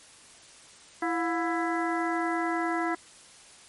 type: harmonic tone with a mistuned harmonic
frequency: 332.3 Hz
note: E4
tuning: 14 cents sharp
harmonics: 1 / 2 / 3 / 4 / 5 / 6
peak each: -29 / -32 / -34 / -35 / -36 / -37 dBFS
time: 1.02-2.95 s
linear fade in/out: 5 ms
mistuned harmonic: 2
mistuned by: +120 cents
effects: white hiss -52 dBFS RMS until 3.68 s + MP3 48 kbps